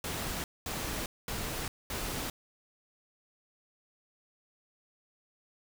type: noise bursts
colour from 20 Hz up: pink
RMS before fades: -36 dBFS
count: 4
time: 0.04-2.3 s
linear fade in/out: 2 ms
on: 400 ms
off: 220 ms
effects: none

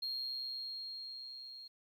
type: tone with level ramp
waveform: sine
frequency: 4243 Hz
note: C8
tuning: 23 cents sharp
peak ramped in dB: -34 to -48 dBFS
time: 0.02-1.68 s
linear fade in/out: 10 ms
effects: tanh soft clip ceiling -34 dBFS + 12-bit

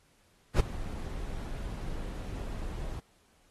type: noise with ADSR envelope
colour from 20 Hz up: brown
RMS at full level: -19 dBFS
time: 0.54-3 s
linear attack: 58 ms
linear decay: 10 ms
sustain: -18 dB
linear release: 9 ms
effects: pink hiss -67 dBFS RMS until 3.5 s + AAC 32 kbps

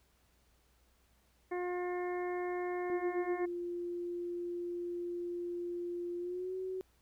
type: harmonic tone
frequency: 357.3 Hz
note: F4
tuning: 40 cents sharp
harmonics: 1 / 2 / 3 / 4 / 5 / 6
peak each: -35 / -42 / -47 / -57 / -48 / -50 dBFS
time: 1.51-3.46 s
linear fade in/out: 10 ms
type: tone with pitch glide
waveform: sine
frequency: 349.2 to 374.3 Hz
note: F4 to F#4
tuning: 0 to +20 cents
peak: -36 dBFS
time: 2.9-6.81 s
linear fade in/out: 0 ms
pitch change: +120 cents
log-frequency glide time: 6.19-6.55 s
effects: added 60 Hz sine -70 dBFS peak until 7.01 s + pink hiss -72 dBFS RMS until 7.01 s

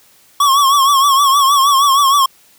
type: tone with vibrato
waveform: square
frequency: 1108.7 Hz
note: C#6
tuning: in tune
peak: -9 dBFS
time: 0.4-2.26 s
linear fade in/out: 5 ms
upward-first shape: triangle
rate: 6.4 Hz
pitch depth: 96 cents each way
effects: white hiss -49 dBFS RMS until 2.58 s + high-pass 60 Hz 12 dB/octave

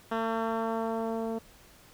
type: tone with low-pass filter sweep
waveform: 10% pulse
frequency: 225.7 Hz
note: A3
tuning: 44 cents sharp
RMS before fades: -31 dBFS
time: 0.11-1.39 s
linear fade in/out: 10 ms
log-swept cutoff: 2100 to 490 Hz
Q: 0.88
effects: pink hiss -56 dBFS RMS until 1.93 s

